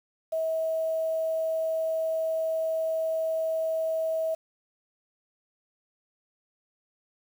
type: tone with quantisation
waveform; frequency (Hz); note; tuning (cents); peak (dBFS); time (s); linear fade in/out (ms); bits
sine; 644; E5; -41; -25; 0.32-4.35; 10; 8
effects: none